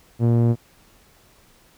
sawtooth tone with low-pass filter, 117.4 Hz, A#2, 13 cents sharp, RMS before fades -17 dBFS, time 0.19-0.56 s, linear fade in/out 50 ms, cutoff 430 Hz, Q 0.7, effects pink hiss -55 dBFS RMS until 1.77 s

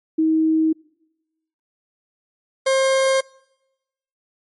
sine / 40% pulse tone pair in turn, 317.7 / 532.5 Hz, D#4 / C5, +36 / +30 cents, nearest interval major sixth, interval 894 cents, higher second, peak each -14 dBFS, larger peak neither, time 0.18-0.73 / 2.66-3.21 s, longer neither, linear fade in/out 10 ms, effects noise-tail reverb RT60 1.0 s tail -26 dB re dry + MP3 48 kbps

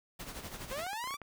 pink noise with tremolo, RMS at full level -42 dBFS, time 0.19-0.85 s, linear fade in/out 10 ms, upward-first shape sine, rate 12 Hz, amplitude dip 60%
sawtooth linear sweep, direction up, 487.7 to 1182 Hz, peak -33 dBFS, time 0.7-1.17 s, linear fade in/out 20 ms
clicks, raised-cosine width 0.5 ms, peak -31 dBFS, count 9, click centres 0.715 / 0.794 / 0.866 / 0.932 / 1.041 / 1.074 / 1.108 / 1.141 / 1.217 s
effects none

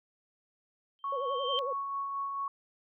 sine tone with exponential growth, 3136 Hz, G7, in tune, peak -28 dBFS, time 0.99-1.59 s, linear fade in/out 0 ms, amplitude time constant 130 ms
sine tone with tremolo, 1108.7 Hz, C#6, in tune, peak -31 dBFS, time 1.04-2.48 s, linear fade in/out 2 ms, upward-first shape sine, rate 4.5 Hz, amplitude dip 30%
sine tone with vibrato, 522 Hz, C5, 4 cents flat, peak -33 dBFS, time 1.12-1.73 s, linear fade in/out 5 ms, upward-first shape sine, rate 11 Hz, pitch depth 140 cents each way
effects none

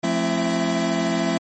square tone cluster, 174.6 / 217.5 / 263.7 / 336.7 / 666 Hz, F3 / A3 / C4 / E4 / E5, 0 / -20 / +14 / +37 / +18 cents, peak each -27 dBFS, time 0.03-1.38 s, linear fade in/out 10 ms, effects MP3 32 kbps

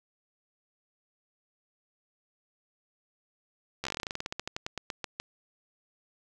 slowing click train, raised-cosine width 0.2 ms, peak -16 dBFS, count 24, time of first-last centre 3.84-5.2 s, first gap 13 ms, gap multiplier 1.12, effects none

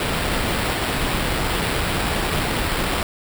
pink noise with sample-and-hold, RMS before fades -22 dBFS, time 0-3.03 s, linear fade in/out 2 ms, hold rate 6300 Hz, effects none

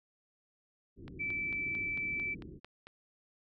white low-pass noise, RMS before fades -48 dBFS, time 0.96-2.6 s, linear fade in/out 50 ms, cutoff 380 Hz, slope 48 dB/octave
click train, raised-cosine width 0.3 ms, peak -33 dBFS, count 9, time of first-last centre 1.08-2.87 s, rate 4.47 Hz
sine tone, 2320 Hz, D7, 22 cents flat, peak -33 dBFS, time 1.19-2.35 s, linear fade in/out 20 ms
effects none

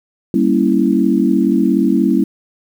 sine chord, G diminished seventh, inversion none, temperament equal, 196 / 233.1 / 277.2 / 329.6 Hz, G3 / Bb3 / Db4 / Fb4, 0 / 0 / 0 / 0 cents, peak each -16 dBFS, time 0.34-2.24 s, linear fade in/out 2 ms, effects 7-bit

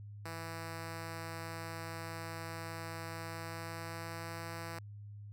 5% pulse tone with pitch glide, 164.81 to 166.53 Hz, E3 to E3, 0 to +18 cents, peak -31 dBFS, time 0.25-4.79 s, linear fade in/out 5 ms, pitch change +18 cents, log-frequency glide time 3.21-4.39 s, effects added 103 Hz sine -46 dBFS peak until 5.32 s

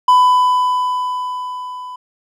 triangle tone with level ramp, 1000 Hz, B5, 21 cents sharp, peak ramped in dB -4 to -26 dBFS, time 0.08-1.96 s, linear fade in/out 5 ms, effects none

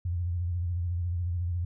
sine tone with vibrato, 87.31 Hz, F2, in tune, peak -27 dBFS, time 0.05-1.65 s, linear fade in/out 5 ms, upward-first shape sine, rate 14 Hz, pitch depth 70 cents each way, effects none

